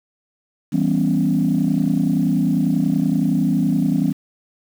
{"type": "chord", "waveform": "sine", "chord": "C# half-diminished seventh", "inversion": "first", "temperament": "equal", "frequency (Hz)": [164.81, 196, 246.9, 277.2], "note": ["E3", "G3", "B3", "C#4"], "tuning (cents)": [0, 0, 0, 0], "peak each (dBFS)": -20, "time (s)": [0.72, 4.13], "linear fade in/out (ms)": 20, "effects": ["tanh soft clip ceiling -8 dBFS", "7-bit"]}